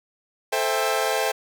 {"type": "chord", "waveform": "sawtooth", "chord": "A minor seventh", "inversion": "none", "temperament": "equal with one note detuned", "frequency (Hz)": [440, 523.3, 659.3, 797.2], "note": ["A4", "C5", "E5", "G5"], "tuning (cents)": [0, 0, 0, 29], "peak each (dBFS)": -23, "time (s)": [0.52, 1.32], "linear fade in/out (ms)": 10, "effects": []}